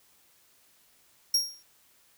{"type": "tone with exponential decay", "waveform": "40% pulse", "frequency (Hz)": 5588, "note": "F8", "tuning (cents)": 0, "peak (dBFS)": -18, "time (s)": [1.34, 1.63], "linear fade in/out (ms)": 5, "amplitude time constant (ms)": 61, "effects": ["white hiss -63 dBFS RMS until 2.17 s"]}